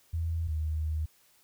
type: tone pair in turn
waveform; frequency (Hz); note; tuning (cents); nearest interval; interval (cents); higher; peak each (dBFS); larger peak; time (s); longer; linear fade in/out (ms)
sine; 82.41 / 77.85; E2 / D#2; 0 / +2; minor second; 98; first; -28; neither; 0.13-0.48 / 0.48-1.06; second; 10
effects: white hiss -64 dBFS RMS until 1.43 s